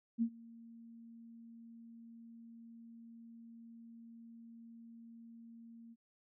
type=tone with ADSR envelope; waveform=sine; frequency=230.5 Hz; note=A#3; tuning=19 cents flat; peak=-28 dBFS; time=0.18-5.96 s; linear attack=40 ms; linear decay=71 ms; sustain=-24 dB; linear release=40 ms; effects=none